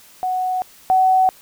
sine tone pair in turn, 740 / 751.2 Hz, F#5 / F#5, 0 / +26 cents, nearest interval unison, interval 26 cents, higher second, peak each -18 / -11 dBFS, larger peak second, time 0.23-0.62 / 0.9-1.29 s, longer neither, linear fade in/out 0 ms, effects white hiss -47 dBFS RMS until 1.41 s

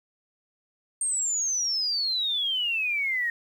sine exponential sweep, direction down, 8730 to 1848 Hz, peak -24 dBFS, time 1.01-3.3 s, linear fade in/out 2 ms, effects 9-bit

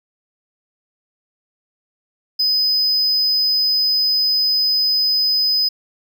triangle tone, 5020 Hz, D#8, 15 cents sharp, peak -13 dBFS, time 2.39-5.69 s, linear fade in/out 10 ms, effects none

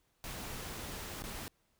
pink noise with dropouts, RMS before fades -43 dBFS, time 0.24-1.48 s, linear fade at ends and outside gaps 0 ms, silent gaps 1.221-1.239 s, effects pink hiss -75 dBFS RMS until 1.79 s

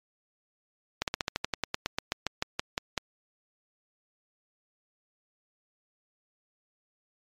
slowing click train, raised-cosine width 0.2 ms, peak -10 dBFS, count 18, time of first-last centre 1.02-2.978 s, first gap 58 ms, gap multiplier 1.08, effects MP3 96 kbps

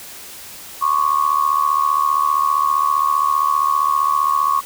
sine tone with amplitude modulation, 1107 Hz, C#6, 3 cents flat, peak -10 dBFS, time 0.81-4.61 s, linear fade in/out 20 ms, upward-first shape sine, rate 75.2 Hz, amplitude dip 85%, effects white hiss -36 dBFS RMS until 4.65 s

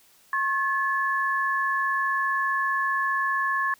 sine tone pair together, 1084.8 / 1720 Hz, C#6 / A6, -38 / -40 cents, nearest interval minor sixth, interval 798 cents, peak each -25 dBFS, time 0.33-3.74 s, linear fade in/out 2 ms, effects white hiss -58 dBFS RMS until 3.79 s

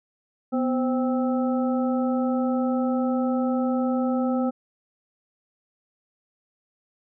harmonic tone with a mistuned harmonic, 261.6 Hz, C4, in tune, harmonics 1 / 2 / 3 / 5, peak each -22 / -28 / -32 / -36 dBFS, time 0.52-4.51 s, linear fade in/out 20 ms, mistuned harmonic 1, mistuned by -87 cents, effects none

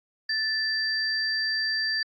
sine tone pair together, 1760 / 4691 Hz, A6 / D8, 0 / -3 cents, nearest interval octave + perfect fourth, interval 1697 cents, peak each -27 dBFS, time 0.29-2.03 s, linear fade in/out 5 ms, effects AAC 64 kbps

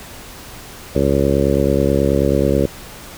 harmonic tone, 69.3 Hz, C#2, in tune, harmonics 1 / 2 / 3 / 4 / 5 / 6 / 7 / 8, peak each -21 / -21 / -21 / -21 / -21 / -21 / -21 / -21 dBFS, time 0.95-2.66 s, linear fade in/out 5 ms, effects pink hiss -36 dBFS RMS until 3.17 s

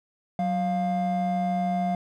triangle tone pair together, 185.7 / 701.1 Hz, F#3 / F5, +7 / +7 cents, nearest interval octave + major seventh, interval 2300 cents, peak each -23 dBFS, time 0.39-1.95 s, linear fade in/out 2 ms, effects tanh soft clip ceiling -17 dBFS

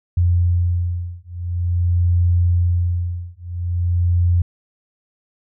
sine beating tone pair, 87.31 / 87.78 Hz, F2 / F2, 0 / +9 cents, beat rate 0.47 Hz, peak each -18 dBFS, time 0.17-4.42 s, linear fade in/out 5 ms, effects none

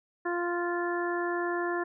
harmonic tone, 348.5 Hz, F4, 4 cents flat, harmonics 1 / 2 / 3 / 4 / 5, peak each -30 / -36 / -36 / -39 / -36 dBFS, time 0.25-1.84 s, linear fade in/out 10 ms, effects none

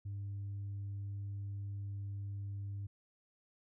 sine tone, 100.1 Hz, G2, 37 cents sharp, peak -37 dBFS, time 0.05-2.87 s, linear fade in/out 10 ms, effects tanh soft clip ceiling -37 dBFS

